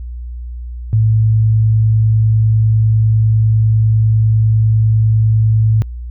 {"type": "tone", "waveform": "sine", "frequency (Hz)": 110, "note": "A2", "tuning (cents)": 0, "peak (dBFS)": -8, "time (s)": [0.93, 5.82], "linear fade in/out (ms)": 0, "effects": ["added 60 Hz sine -23 dBFS peak until 6.1 s"]}